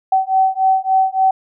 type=beating tone pair; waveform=sine; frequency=761 / 764.5 Hz; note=F#5 / G5; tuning=+48 / -44 cents; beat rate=3.5 Hz; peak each=-15 dBFS; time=0.12-1.31 s; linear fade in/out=5 ms; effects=none